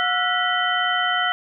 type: tone cluster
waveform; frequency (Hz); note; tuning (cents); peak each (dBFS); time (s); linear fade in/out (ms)
sine; 724 / 1335 / 1457 / 1950 / 3067; F#5 / E6 / F#6 / B6 / G7; -38 / +22 / -27 / -23 / -38; -25; 0-1.32; 0
effects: none